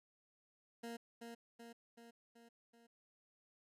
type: tone with echo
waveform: 20% pulse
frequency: 233.1 Hz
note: A#3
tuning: in tune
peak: -40 dBFS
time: 0.83-0.97 s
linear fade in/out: 10 ms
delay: 380 ms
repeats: 5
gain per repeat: -4 dB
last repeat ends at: 2.87 s
effects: resampled to 32000 Hz